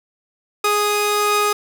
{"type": "tone pair together", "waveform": "sawtooth", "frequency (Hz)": [415.3, 1244.5], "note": ["G#4", "D#6"], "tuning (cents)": [0, 0], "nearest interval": "octave + perfect fifth", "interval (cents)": 1900, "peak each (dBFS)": -15, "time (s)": [0.64, 1.53], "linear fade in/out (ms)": 5, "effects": []}